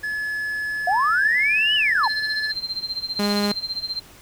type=tone with pitch glide; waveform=triangle; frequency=1711 to 1728.9 Hz; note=A6 to A6; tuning=-49 to -31 cents; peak=-22 dBFS; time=0.03-2.52 s; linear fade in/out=10 ms; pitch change=+18 cents; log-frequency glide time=0.68-1.4 s
type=linear two-way sweep; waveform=sine; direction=up then down; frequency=680 to 3023 to 810 Hz; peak=-17 dBFS; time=0.87-2.08 s; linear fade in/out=5 ms; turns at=1.75 s
type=tone with tremolo; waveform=sine; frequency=4147 Hz; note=C8; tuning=16 cents flat; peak=-22 dBFS; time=2.03-4 s; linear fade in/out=10 ms; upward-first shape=sine; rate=15 Hz; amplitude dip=85%
type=tone; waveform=sawtooth; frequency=205 Hz; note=G#3; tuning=22 cents flat; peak=-16 dBFS; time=3.19-3.52 s; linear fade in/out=5 ms
effects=pink hiss -47 dBFS RMS until 4.21 s